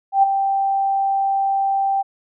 sine tone with ADSR envelope, 784 Hz, G5, in tune, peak -8 dBFS, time 0.12-2.03 s, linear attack 110 ms, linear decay 13 ms, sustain -8 dB, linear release 22 ms, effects none

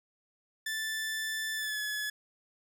sawtooth tone with pitch glide, 1760 to 1706.9 Hz, A6 to G#6, 0 to +47 cents, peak -29 dBFS, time 0.66-2.1 s, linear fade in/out 5 ms, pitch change -53 cents, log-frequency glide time 1.55-1.79 s, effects none

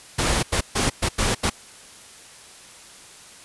pink noise bursts at uneven times, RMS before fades -21 dBFS, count 6, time 0.18-0.43 / 0.52-0.61 / 0.75-0.9 / 1.02-1.09 / 1.18-1.35 / 1.43-1.5 s, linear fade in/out 10 ms, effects white hiss -45 dBFS RMS until 3.44 s + resampled to 24000 Hz

